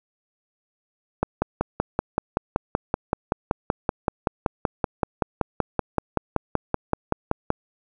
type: click train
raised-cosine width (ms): 1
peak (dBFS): -6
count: 34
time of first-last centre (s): 1.23-7.504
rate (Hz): 5.26
effects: none